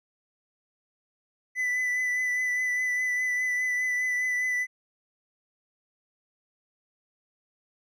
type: tone with vibrato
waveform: triangle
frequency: 1995 Hz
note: B6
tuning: 17 cents sharp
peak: -23 dBFS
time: 1.55-4.67 s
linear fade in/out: 50 ms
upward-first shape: triangle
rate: 4.9 Hz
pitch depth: 22 cents each way
effects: none